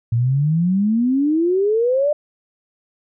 sine exponential sweep, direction up, 112.9 to 606 Hz, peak -14 dBFS, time 0.12-2.13 s, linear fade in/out 5 ms, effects none

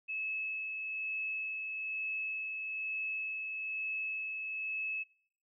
sine tone with tremolo, 2594 Hz, E7, 28 cents flat, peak -34 dBFS, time 0.08-5.04 s, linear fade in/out 20 ms, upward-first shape sine, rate 1.1 Hz, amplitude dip 30%, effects noise-tail reverb RT60 0.6 s tail -20 dB re dry

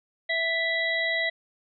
harmonic tone with a mistuned harmonic, 659.3 Hz, E5, in tune, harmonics 1 / 3 / 5 / 6, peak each -31 / -25 / -37 / -33 dBFS, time 0.29-1.3 s, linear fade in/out 10 ms, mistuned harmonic 6, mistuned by -30 cents, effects none

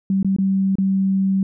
sine tone with dropouts, 192.9 Hz, G3, 28 cents flat, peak -15 dBFS, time 0.1-1.43 s, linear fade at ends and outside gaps 2 ms, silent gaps 0.229-0.246 / 0.364-0.385 / 0.755-0.784 s, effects none

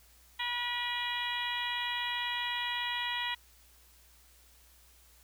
harmonic tone with a mistuned harmonic, 483.8 Hz, B4, 36 cents flat, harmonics 2 / 3 / 4 / 5 / 6 / 7 / 8, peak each -38 / -47 / -36 / -42 / -41 / -38 / -44 dBFS, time 0.39-3.35 s, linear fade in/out 10 ms, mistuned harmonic 7, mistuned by -32 cents, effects added 60 Hz sine -62 dBFS peak until 5.23 s + white hiss -62 dBFS RMS until 5.23 s

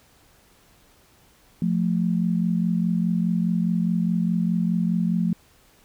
sine tone pair together, 175.16 / 220 Hz, F3 / A3, +5 / 0 cents, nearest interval major third, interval 395 cents, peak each -21 / -24 dBFS, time 1.62-5.33 s, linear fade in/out 2 ms, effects pink hiss -57 dBFS RMS until 5.84 s

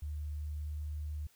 sine tone with pitch glide, 74.7 to 75.22 Hz, D2 to D2, +30 to +42 cents, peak -36 dBFS, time 0.02-1.27 s, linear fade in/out 5 ms, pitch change +12 cents, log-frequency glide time 0.38-0.72 s, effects white hiss -67 dBFS RMS until 1.35 s

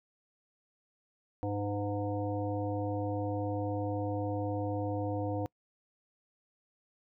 harmonic tone with a mistuned harmonic, 101.8 Hz, G#2, 34 cents flat, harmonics 1 / 3 / 5 / 7 / 9, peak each -35 / -36 / -37 / -40 / -46 dBFS, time 1.43-5.46 s, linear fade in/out 0 ms, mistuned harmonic 7, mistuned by +32 cents, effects noise-tail reverb RT60 0.1 s tail -26 dB re dry

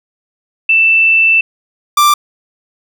sine / 45% pulse tone pair in turn, 2659 / 1179 Hz, E7 / D6, +14 / +6 cents, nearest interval octave + major second, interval 1408 cents, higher first, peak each -6 dBFS, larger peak neither, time 0.69-1.41 / 1.97-2.14 s, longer first, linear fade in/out 5 ms, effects none

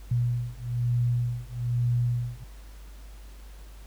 sine beating tone pair, 120.3 / 121.4 Hz, B2 / B2, -45 / -29 cents, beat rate 1.1 Hz, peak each -27 dBFS, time 0.11-2.44 s, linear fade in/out 5 ms, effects added 50 Hz sine -42 dBFS peak until 3.86 s + pink hiss -55 dBFS RMS until 3.86 s

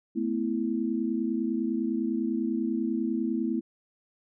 sine chord, A suspended second, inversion none, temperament equal with one note detuned, 220 / 250 / 329.6 Hz, A3 / B3 / E4, 0 / +21 / 0 cents, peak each -30 dBFS, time 0.15-3.61 s, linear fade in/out 20 ms, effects none

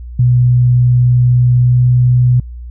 sine tone with pitch glide, 123.47 to 124.19 Hz, B2 to B2, 0 to +10 cents, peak -6 dBFS, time 0.19-2.4 s, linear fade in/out 5 ms, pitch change +10 cents, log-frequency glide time 1.63-1.8 s, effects added 60 Hz sine -25 dBFS peak until 2.7 s

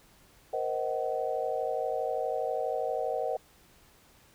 sine chord, C half-diminished seventh, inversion third, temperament just, 470.9 / 523.3 / 627.9 / 753.5 Hz, Bb4 / C5 / Eb5 / Gb5, +18 / 0 / +16 / +31 cents, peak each -34 dBFS, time 0.53-3.37 s, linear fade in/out 5 ms, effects pink hiss -60 dBFS RMS until 4.34 s

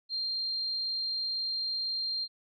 sine tone, 4186 Hz, C8, in tune, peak -30 dBFS, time 0.09-2.28 s, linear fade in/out 50 ms, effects none

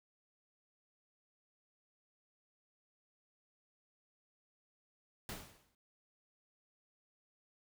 pink noise with exponential decay, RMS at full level -42 dBFS, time 5.29-5.75 s, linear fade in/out 1 ms, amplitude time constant 100 ms, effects none

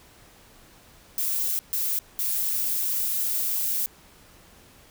violet noise bursts at uneven times, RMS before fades -26 dBFS, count 3, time 1.18-1.59 / 1.73-1.99 / 2.19-3.86 s, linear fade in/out 0 ms, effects pink hiss -53 dBFS RMS until 4.9 s

